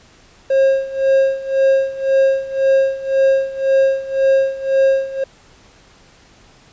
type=tone with tremolo; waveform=triangle; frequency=538 Hz; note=C5; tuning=48 cents sharp; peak=-7 dBFS; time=0.5-5.24 s; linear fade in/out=5 ms; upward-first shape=sine; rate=1.9 Hz; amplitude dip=85%; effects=pink hiss -48 dBFS RMS until 6.72 s + resampled to 16000 Hz